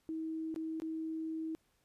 sine tone with dropouts, 320.1 Hz, D#4, 49 cents sharp, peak -36 dBFS, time 0.09-1.55 s, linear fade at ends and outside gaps 0 ms, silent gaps 0.543-0.561 / 0.8-0.82 s, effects pink hiss -75 dBFS RMS until 1.84 s + resampled to 32000 Hz

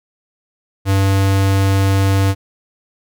square tone, 97.4 Hz, G2, 11 cents flat, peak -12 dBFS, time 0.85-2.35 s, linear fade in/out 50 ms, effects none

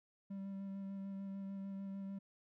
triangle tone with vibrato, 195.5 Hz, G3, 4 cents flat, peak -40 dBFS, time 0.3-2.19 s, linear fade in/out 10 ms, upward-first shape square, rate 6.7 Hz, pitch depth 12 cents each way, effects none

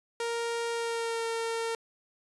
sawtooth tone with pitch glide, 466.2 to 457.1 Hz, A#4 to A#4, 0 to -34 cents, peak -26 dBFS, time 0.2-1.75 s, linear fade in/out 2 ms, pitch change -34 cents, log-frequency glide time 0.71-1.26 s, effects resampled to 24000 Hz

